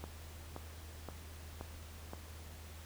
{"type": "click train", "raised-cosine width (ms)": 1, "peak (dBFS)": -29, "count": 5, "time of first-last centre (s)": [0.04, 2.134], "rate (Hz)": 1.91, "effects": ["added 79 Hz sine -49 dBFS peak until 2.85 s", "pink hiss -55 dBFS RMS until 2.85 s"]}